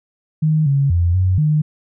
sine tone with pitch steps, 155.6 / 139.2 / 86.4 / 92.8 / 152.2 Hz, D#3 / C#3 / F2 / F#2 / D#3, 0 / +8 / -18 / +6 / -38 cents, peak -12 dBFS, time 0.42-1.62 s, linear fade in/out 10 ms, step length 240 ms, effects none

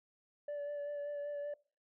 sine tone with vibrato, 580 Hz, D5, 22 cents flat, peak -35 dBFS, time 0.48-1.54 s, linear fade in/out 5 ms, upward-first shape sine, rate 5.2 Hz, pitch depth 18 cents each way, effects noise-tail reverb RT60 0.4 s tail -24 dB re dry + tanh soft clip ceiling -37 dBFS

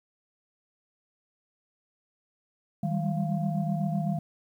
sine tone cluster, 157.5 / 192.2 / 200.1 / 692 Hz, D#3 / G3 / G3 / F5, +21 / -34 / +36 / -16 cents, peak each -28 / -31 / -32 / -35 dBFS, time 2.83-4.19 s, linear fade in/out 5 ms, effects tanh soft clip ceiling -16 dBFS + 10-bit

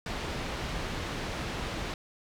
pink low-pass noise, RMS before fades -35 dBFS, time 0.06-1.94 s, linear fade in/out 2 ms, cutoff 4400 Hz, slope 12 dB/octave, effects none

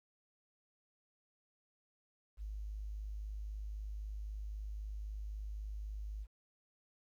sine tone, 51.91 Hz, G#1, in tune, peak -40 dBFS, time 2.37-6.27 s, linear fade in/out 50 ms, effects 12-bit

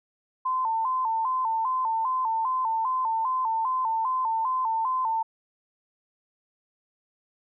sine tone with vibrato, 961 Hz, B5, 48 cents flat, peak -23 dBFS, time 0.45-5.23 s, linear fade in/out 10 ms, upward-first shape square, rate 2.5 Hz, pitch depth 120 cents each way, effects none

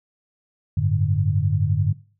sine tone cluster, 94.5 / 106.1 / 146.9 Hz, F#2 / G#2 / D3, +37 / +38 / +1 cents, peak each -22 dBFS, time 0.77-1.93 s, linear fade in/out 5 ms, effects noise-tail reverb RT60 0.4 s tail -18 dB re dry

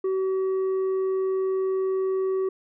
sine tone with tanh clipping, 380 Hz, F#4, 46 cents sharp, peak -23 dBFS, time 0.04-2.49 s, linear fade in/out 5 ms, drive 4 dB, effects none

